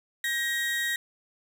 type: tone pair together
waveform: 35% pulse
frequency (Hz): 1599.4 / 1890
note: G6 / A#6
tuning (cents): +34 / +23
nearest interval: minor third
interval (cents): 289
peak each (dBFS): -36 / -25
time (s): 0.24-0.96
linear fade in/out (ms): 2
effects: none